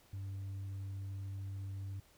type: tone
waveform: sine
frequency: 97.6 Hz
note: G2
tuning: 7 cents flat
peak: -37 dBFS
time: 0.13-2 s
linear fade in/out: 5 ms
effects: tanh soft clip ceiling -39 dBFS + pink hiss -66 dBFS RMS until 2.17 s